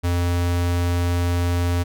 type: tone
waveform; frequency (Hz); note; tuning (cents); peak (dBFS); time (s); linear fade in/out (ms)
square; 87.4; F2; +2; -19; 0.03-1.84; 20
effects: none